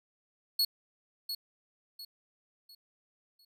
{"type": "tone with echo", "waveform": "45% pulse", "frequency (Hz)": 4356, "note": "C#8", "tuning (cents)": -31, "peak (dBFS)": -24, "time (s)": [0.59, 0.65], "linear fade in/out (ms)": 5, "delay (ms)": 700, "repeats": 4, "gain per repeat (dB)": -9, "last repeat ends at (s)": 3.45, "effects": []}